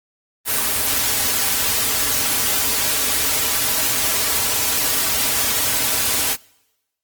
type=noise with comb filter; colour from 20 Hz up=white; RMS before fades=-19 dBFS; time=0.45-6.37 s; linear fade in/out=50 ms; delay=5.6 ms; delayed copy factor=-1; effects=noise-tail reverb RT60 1.0 s tail -26 dB re dry + Opus 24 kbps